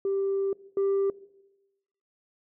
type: tone pair in turn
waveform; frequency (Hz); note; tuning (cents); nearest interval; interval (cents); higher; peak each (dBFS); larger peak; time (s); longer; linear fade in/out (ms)
sine; 392 / 393.6; G4 / G4; 0 / +7; unison; 7; second; -23 / -20; second; 0.05-0.53 / 0.77-1.1; first; 2
effects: noise-tail reverb RT60 1.0 s tail -20 dB re dry + tanh soft clip ceiling -21 dBFS